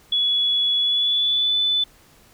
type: tone with pitch glide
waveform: sine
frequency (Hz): 3389 to 3498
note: G#7 to A7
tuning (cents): +34 to -11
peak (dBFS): -17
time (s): 0.12-1.84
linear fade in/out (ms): 5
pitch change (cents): +55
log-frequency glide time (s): 0.78-1.56
effects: pink hiss -53 dBFS RMS until 2.33 s